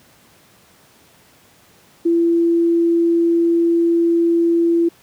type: tone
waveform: sine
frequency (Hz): 337.4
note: E4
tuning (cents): +40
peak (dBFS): -12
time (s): 2.05-4.89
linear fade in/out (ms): 10
effects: pink hiss -51 dBFS RMS until 5.02 s + high-pass 100 Hz 12 dB/octave